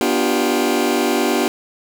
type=chord; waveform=sawtooth; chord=G dominant seventh; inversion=first; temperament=just; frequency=245 / 294 / 352.8 / 392 Hz; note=B3 / D4 / F4 / G4; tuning=-14 / +2 / +18 / 0 cents; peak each=-17 dBFS; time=0.01-1.48 s; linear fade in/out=0 ms; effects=none